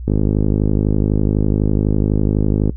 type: click train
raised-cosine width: 3 ms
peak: -3 dBFS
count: 137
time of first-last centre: 0.08-2.695 s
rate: 52 Hz
effects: noise-tail reverb RT60 0.1 s tail -19 dB re dry + added 60 Hz sine -25 dBFS peak until 2.76 s